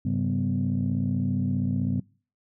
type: tone cluster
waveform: sine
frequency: 100.7 / 136.3 / 192.9 / 248.4 Hz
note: G2 / C#3 / G3 / B3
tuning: +47 / -29 / -28 / +10 cents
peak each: -28 dBFS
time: 0.05-2 s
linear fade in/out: 5 ms
effects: noise-tail reverb RT60 0.4 s tail -24 dB re dry + tanh soft clip ceiling -16 dBFS